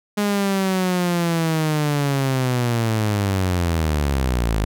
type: linear sweep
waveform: sawtooth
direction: down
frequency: 207.7 to 50.8 Hz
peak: -14 dBFS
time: 0.17-4.65 s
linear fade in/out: 10 ms
effects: none